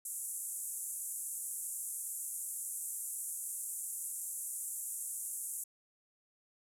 white band-pass noise, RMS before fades -41 dBFS, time 0.05-5.64 s, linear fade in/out 5 ms, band 7400 to 12000 Hz, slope 48 dB/octave, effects none

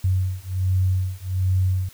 sine beating tone pair, 92.5 / 93.8 Hz, F#2 / F#2, 0 / +24 cents, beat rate 1.3 Hz, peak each -22 dBFS, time 0.04-1.89 s, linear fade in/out 5 ms, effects white hiss -49 dBFS RMS until 1.93 s

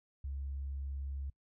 sine tone, 68.9 Hz, C#2, 10 cents flat, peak -36 dBFS, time 0.24-1.3 s, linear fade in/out 5 ms, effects noise-tail reverb RT60 0.1 s tail -25 dB re dry + tanh soft clip ceiling -32 dBFS

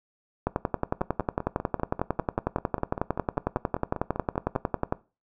two click trains, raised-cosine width 1 ms, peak -10 / -17 dBFS, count 50 / 19, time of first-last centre 0.47-4.925 / 1.01-4.553 s, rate 11 / 5.08 Hz, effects noise-tail reverb RT60 0.3 s tail -19 dB re dry

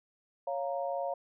sine chord, Bb minor, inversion first, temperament equal, 554.4 / 698.5 / 932.3 Hz, Db5 / F5 / Bb5, 0 / 0 / 0 cents, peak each -34 / -35 / -40 dBFS, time 0.47-1.14 s, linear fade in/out 5 ms, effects none

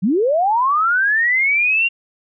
sine linear sweep, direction up, 162.3 to 2794 Hz, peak -13 dBFS, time 0.02-1.89 s, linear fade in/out 20 ms, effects none

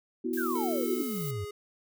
sine chord, B suspended fourth, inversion none, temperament equal, 246.9 / 329.6 / 370 Hz, B3 / E4 / F#4, 0 / 0 / 0 cents, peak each -33 dBFS, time 0.24-1.03 s, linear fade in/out 10 ms
violet noise, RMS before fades -40 dBFS, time 0.33-1.31 s, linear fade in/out 5 ms
sine exponential sweep, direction down, 1661.2 to 89.7 Hz, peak -32 dBFS, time 0.37-1.45 s, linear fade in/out 10 ms
square tone with pitch glide, 441.7 to 414.5 Hz, A4 to G#4, +7 to -3 cents, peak -38 dBFS, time 0.55-1.51 s, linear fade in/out 5 ms, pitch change -110 cents, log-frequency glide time 0.74-1.35 s
effects none

